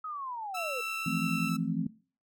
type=linear sweep; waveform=sine; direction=down; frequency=1286 to 466.2 Hz; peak=-35 dBFS; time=0.04-0.81 s; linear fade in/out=5 ms
type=tone; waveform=sawtooth; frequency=1316 Hz; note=E6; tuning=3 cents flat; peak=-32 dBFS; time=0.54-1.57 s; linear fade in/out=10 ms
type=tone with vibrato; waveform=sine; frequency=2713 Hz; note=E7; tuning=49 cents sharp; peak=-36 dBFS; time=0.57-1.49 s; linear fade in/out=2 ms; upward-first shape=square; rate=2.2 Hz; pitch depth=9 cents each way
type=chord; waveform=sine; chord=F major seventh; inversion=third; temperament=just; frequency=163.7 / 174.61 / 218.3 / 261.9 Hz; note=E3 / F3 / A3 / C4; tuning=-12 / 0 / -13 / +2 cents; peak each=-34 dBFS; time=1.06-1.87 s; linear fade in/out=5 ms
effects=noise-tail reverb RT60 0.4 s tail -20 dB re dry